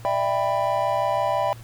triangle chord, E minor seventh, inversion third, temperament just, 593.3 / 659.3 / 791.1 / 988.9 Hz, D5 / E5 / G5 / B5, +18 / 0 / +16 / +2 cents, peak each -24 dBFS, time 0.05-1.53 s, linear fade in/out 0 ms, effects added 115 Hz sine -39 dBFS peak until 1.63 s + pink hiss -49 dBFS RMS until 1.63 s

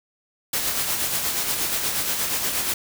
white noise with tremolo, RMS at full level -23 dBFS, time 0.53-2.74 s, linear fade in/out 5 ms, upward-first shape sine, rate 8.4 Hz, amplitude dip 40%, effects none

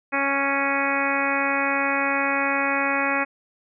harmonic tone, 277.2 Hz, C#4, in tune, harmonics 1 / 2 / 3 / 4 / 5 / 6 / 7 / 8 / 9, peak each -29 / -29 / -29 / -29 / -29 / -29 / -29 / -29 / -29 dBFS, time 0.12-3.25 s, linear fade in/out 20 ms, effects none

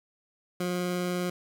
20% pulse tone with vibrato, 178.7 Hz, F3, 40 cents sharp, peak -23 dBFS, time 0.6-1.3 s, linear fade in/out 5 ms, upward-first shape square, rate 20 Hz, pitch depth 10 cents each way, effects none

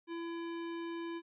square tone, 336.1 Hz, E4, 34 cents sharp, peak -39 dBFS, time 0.07-1.22 s, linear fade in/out 50 ms, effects resampled to 8000 Hz

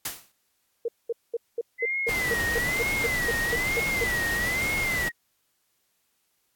white noise with exponential decay, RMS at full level -27 dBFS, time 0.05-0.32 s, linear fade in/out 5 ms, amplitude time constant 57 ms
sine tone bursts, 466.2 Hz, A#4, in tune, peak -24 dBFS, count 14, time 0.85-4.042 s, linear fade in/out 5 ms, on 33 ms, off 210 ms
sine tone with vibrato, 2005 Hz, B6, 26 cents sharp, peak -25 dBFS, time 1.78-5.12 s, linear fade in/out 50 ms, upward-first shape sine, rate 1.1 Hz, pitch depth 130 cents each way
pink noise, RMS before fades -32 dBFS, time 2.08-5.09 s, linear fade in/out 10 ms
effects white hiss -72 dBFS RMS until 6.55 s + AAC 64 kbps

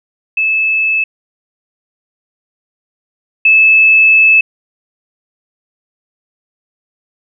sine tone pair in turn, 2610 / 2610 Hz, E7 / E7, -18 / -18 cents, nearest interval unison, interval 0 cents, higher neither, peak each -10 / -4 dBFS, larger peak second, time 0.37-1.04 / 3.45-4.41 s, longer second, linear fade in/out 5 ms, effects none

